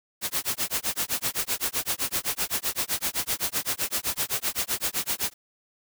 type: noise with tremolo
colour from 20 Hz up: white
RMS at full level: -25 dBFS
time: 0.21-5.34 s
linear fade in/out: 50 ms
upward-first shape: sine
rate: 7.8 Hz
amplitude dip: 100%
effects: none